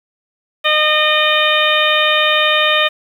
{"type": "harmonic tone", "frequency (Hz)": 611, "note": "D#5", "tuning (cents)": -32, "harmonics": [1, 2, 3, 4, 5, 6], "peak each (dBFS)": [-18, -18, -18, -18, -18, -18], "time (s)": [0.64, 2.89], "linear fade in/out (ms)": 20, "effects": ["7-bit"]}